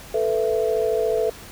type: chord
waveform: sine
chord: A suspended second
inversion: none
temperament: equal with one note detuned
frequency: 440 / 493.9 / 663.8 Hz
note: A4 / B4 / E5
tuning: 0 / 0 / +12 cents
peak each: -21 / -24 / -25 dBFS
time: 0.14-1.3 s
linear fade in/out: 5 ms
effects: pink hiss -41 dBFS RMS until 1.51 s